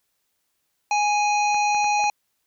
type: harmonic tone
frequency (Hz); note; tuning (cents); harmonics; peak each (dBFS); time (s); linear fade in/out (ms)
830.6; G#5; 0; 1 / 3 / 5 / 7 / 8; -19 / -25 / -34 / -34 / -38; 0.91-2.1; 2
type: clicks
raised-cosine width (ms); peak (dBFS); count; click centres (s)
0.5; -23; 4; 1.545 / 1.747 / 1.844 / 2.041
type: tone with exponential decay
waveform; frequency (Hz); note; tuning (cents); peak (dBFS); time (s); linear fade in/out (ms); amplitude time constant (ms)
triangle; 657; E5; -6; -28; 1.99-2.07; 5; 16
effects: white hiss -73 dBFS RMS until 2.46 s